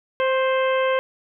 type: harmonic tone with a mistuned harmonic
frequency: 523.3 Hz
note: C5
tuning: in tune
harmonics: 1 / 2 / 3 / 4 / 5 / 6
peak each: -19 / -25 / -29 / -31 / -33 / -35 dBFS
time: 0.2-0.99 s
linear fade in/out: 0 ms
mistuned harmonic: 2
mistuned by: +17 cents
effects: none